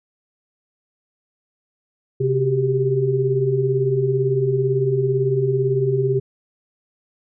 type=tone cluster; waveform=sine; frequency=132.7 / 378.5 / 396.4 Hz; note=C3 / F#4 / G4; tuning=+25 / +39 / +19 cents; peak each=-20 / -25 / -19 dBFS; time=2.2-6.2 s; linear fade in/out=10 ms; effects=none